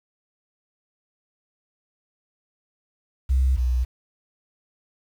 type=tone pair in turn; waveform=sine; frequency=65.41 / 62.15 Hz; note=C2 / B1; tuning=0 / +12 cents; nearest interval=minor second; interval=88 cents; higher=first; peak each=-15 / -18 dBFS; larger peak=first; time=3.29-3.57 / 3.57-3.85 s; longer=neither; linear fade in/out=20 ms; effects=tanh soft clip ceiling -13 dBFS + 8-bit